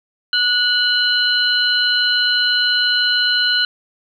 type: tone cluster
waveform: sine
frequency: 1466 / 2965 / 4107 Hz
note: F#6 / F#7 / C8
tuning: -16 / +3 / -33 cents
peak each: -18 dBFS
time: 0.33-3.65 s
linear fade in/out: 2 ms
effects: 8-bit